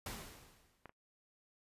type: noise with exponential decay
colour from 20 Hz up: pink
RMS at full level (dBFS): -42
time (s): 0.06-0.89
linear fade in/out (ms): 2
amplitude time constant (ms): 180
type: clicks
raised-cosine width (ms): 0.5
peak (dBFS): -34 / -41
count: 2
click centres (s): 0.857 / 0.894
effects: noise-tail reverb RT60 0.1 s tail -21 dB re dry + resampled to 32000 Hz